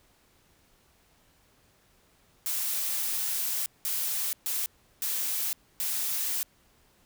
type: noise bursts at uneven times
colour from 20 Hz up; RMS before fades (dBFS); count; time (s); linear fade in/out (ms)
blue; -30; 5; 2.46-3.66 / 3.85-4.33 / 4.46-4.66 / 5.02-5.53 / 5.8-6.43; 0
effects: pink hiss -64 dBFS RMS until 7.05 s